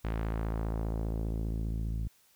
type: tone with low-pass filter sweep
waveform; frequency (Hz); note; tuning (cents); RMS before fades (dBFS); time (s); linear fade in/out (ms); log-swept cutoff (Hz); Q
sawtooth; 55; A1; 0; -33; 0.04-2.08; 10; 2500 to 150; 0.87
effects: white hiss -65 dBFS RMS until 2.35 s